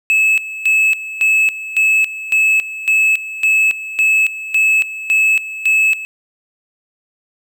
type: tone with tremolo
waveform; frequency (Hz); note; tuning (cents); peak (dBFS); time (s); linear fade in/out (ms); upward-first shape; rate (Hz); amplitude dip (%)
triangle; 2597; E7; -26; -8; 0.1-6.05; 0; square; 1.8; 80
effects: none